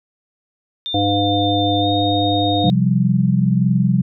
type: tone with pitch glide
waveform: sine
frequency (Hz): 3603 to 3706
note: A7 to A#7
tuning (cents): +40 to -11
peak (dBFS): -22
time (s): 0.86-2.7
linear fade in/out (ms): 0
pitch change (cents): +49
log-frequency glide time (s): 1.8-1.87
type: harmonic tone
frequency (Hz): 101.1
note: G#2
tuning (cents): -46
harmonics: 1 / 3 / 5 / 7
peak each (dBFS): -21 / -19 / -24 / -19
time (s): 0.94-2.7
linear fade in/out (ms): 5
type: chord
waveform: sine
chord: C suspended fourth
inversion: none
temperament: equal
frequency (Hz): 130.81 / 174.61 / 196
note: C3 / F3 / G3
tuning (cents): 0 / 0 / 0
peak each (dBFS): -17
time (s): 2.64-4.02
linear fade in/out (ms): 5
effects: none